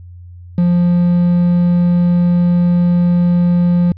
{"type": "tone with quantisation", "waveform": "triangle", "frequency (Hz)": 175.2, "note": "F3", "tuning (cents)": 6, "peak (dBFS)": -7, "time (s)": [0.58, 3.92], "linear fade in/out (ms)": 2, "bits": 6, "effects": ["added 88 Hz sine -32 dBFS peak until 3.97 s", "resampled to 11025 Hz"]}